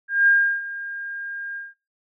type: tone with ADSR envelope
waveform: sine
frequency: 1611 Hz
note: G6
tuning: 47 cents sharp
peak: -12 dBFS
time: 0.08-1.74 s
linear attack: 190 ms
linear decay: 340 ms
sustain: -17 dB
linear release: 180 ms
effects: noise-tail reverb RT60 0.3 s tail -20 dB re dry